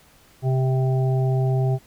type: harmonic tone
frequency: 130.81 Hz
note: C3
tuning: in tune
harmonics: 1 / 3 / 5 / 6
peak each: -18 / -28 / -32 / -34 dBFS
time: 0.42-1.79 s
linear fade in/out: 50 ms
effects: pink hiss -54 dBFS RMS until 1.86 s